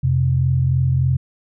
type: tone pair together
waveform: sine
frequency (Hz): 87.31 / 130.69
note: F2 / C3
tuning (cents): 0 / -2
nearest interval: perfect fifth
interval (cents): 698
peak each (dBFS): -20 / -15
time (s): 0.03-1.17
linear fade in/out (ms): 10
effects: none